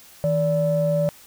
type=tone pair together; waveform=sine; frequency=160.2 / 580.2 Hz; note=E3 / D5; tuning=-49 / -21 cents; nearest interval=octave + minor seventh; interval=2228 cents; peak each=-21 / -19 dBFS; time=0.24-1.09 s; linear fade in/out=0 ms; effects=tanh soft clip ceiling -11 dBFS + white hiss -48 dBFS RMS until 1.26 s